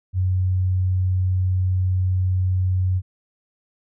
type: tone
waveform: sine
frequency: 92.5 Hz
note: F#2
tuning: in tune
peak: -17 dBFS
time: 0.13-3.02 s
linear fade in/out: 50 ms
effects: none